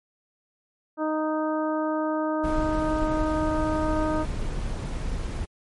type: harmonic tone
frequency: 310.4 Hz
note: D#4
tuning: 4 cents flat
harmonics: 1 / 2 / 3 / 4 / 5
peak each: -26 / -28 / -32 / -33 / -40 dBFS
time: 0.97-4.26 s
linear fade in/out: 50 ms
type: noise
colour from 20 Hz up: brown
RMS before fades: -29 dBFS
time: 2.43-5.46 s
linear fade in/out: 20 ms
effects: MP3 48 kbps